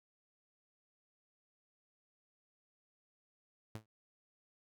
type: tone with exponential decay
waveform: sawtooth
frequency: 109 Hz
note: A2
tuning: 16 cents flat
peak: -36 dBFS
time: 3.75-3.86 s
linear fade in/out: 0 ms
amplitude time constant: 22 ms
effects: none